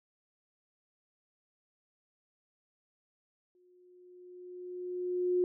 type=tone with exponential growth; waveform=sine; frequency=360.1 Hz; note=F#4; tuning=47 cents flat; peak=-24 dBFS; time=3.55-5.44 s; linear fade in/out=1 ms; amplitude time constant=410 ms; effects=none